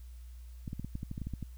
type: clicks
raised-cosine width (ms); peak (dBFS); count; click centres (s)
5; -25; 12; 0.678 / 0.731 / 0.796 / 0.846 / 0.954 / 1.031 / 1.114 / 1.179 / 1.217 / 1.27 / 1.337 / 1.427
effects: added 60 Hz sine -45 dBFS peak until 1.57 s + white hiss -66 dBFS RMS until 1.57 s